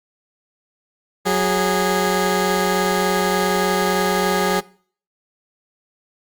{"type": "tone pair together", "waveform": "15% pulse", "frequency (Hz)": [184.5, 412.4], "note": ["F#3", "G#4"], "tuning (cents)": [-5, -12], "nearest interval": "octave + major second", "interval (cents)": 1393, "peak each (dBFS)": -13, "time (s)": [1.25, 4.61], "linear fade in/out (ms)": 20, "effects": ["noise-tail reverb RT60 0.5 s tail -22 dB re dry", "Opus 48 kbps"]}